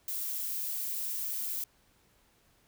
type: noise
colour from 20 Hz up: violet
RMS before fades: -35 dBFS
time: 0.08-1.64 s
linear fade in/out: 2 ms
effects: pink hiss -67 dBFS RMS until 2.67 s